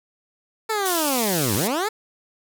15% pulse linear two-way sweep, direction down then up, 450 to 90.2 to 450 Hz, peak -15 dBFS, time 0.69-1.89 s, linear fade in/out 10 ms, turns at 1.55 s
white band-pass noise, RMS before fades -27 dBFS, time 0.85-1.68 s, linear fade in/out 10 ms, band 3000 to 16000 Hz, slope 24 dB/octave
effects none

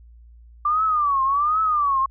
sine tone with vibrato, 1174.7 Hz, D6, in tune, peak -17 dBFS, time 0.65-2.06 s, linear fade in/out 5 ms, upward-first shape triangle, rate 1.3 Hz, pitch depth 190 cents each way, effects added 58 Hz sine -44 dBFS peak until 2.1 s

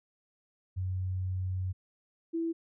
sine tone pair in turn, 92.8 / 330.7 Hz, F#2 / E4, +6 / +6 cents, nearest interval octave + minor seventh, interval 2200 cents, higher second, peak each -30 / -29 dBFS, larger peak second, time 0.76-1.73 / 2.33-2.53 s, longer first, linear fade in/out 20 ms, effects none

